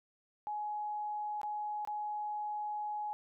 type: tone with dropouts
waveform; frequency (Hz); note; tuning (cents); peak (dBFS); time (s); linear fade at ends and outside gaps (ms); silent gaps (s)
sine; 840; G#5; +19; -35; 0.47-3.13; 0; 1.415-1.432 / 1.85-1.874
effects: none